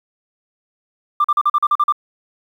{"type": "tone bursts", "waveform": "sine", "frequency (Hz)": 1187, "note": "D6", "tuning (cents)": 18, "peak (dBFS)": -10, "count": 9, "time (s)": [1.2, 1.924], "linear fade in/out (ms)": 5, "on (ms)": 44, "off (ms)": 41, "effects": ["tanh soft clip ceiling -8 dBFS", "8-bit"]}